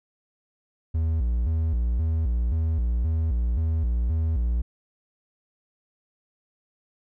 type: tone with vibrato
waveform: triangle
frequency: 68.9 Hz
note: C#2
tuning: 10 cents flat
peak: -19 dBFS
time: 0.94-4.62 s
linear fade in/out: 10 ms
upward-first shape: square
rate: 1.9 Hz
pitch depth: 270 cents each way
effects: none